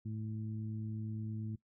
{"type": "harmonic tone", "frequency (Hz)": 108.8, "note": "A2", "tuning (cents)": -19, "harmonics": [1, 2, 3], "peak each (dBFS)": [-39, -43, -52], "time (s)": [0.05, 1.56], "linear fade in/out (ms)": 10, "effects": ["noise-tail reverb RT60 0.1 s tail -18 dB re dry"]}